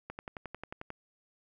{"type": "click train", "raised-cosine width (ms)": 0.5, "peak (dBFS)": -25, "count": 10, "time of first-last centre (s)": [0.1, 0.904], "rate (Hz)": 11.2, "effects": ["11-bit"]}